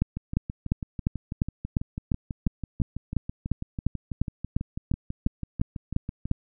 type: two click trains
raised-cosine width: 5 ms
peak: -10 / -19 dBFS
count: 19 / 38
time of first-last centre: 0.02-6.314 / 0.17-6.256 s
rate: 2.86 / 6.08 Hz
effects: none